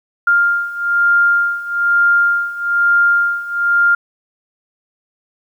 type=beating tone pair; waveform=sine; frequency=1400 / 1401.1 Hz; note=F6 / F6; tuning=+4 / +5 cents; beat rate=1.1 Hz; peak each=-16 / -13 dBFS; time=0.27-3.95 s; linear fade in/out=5 ms; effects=8-bit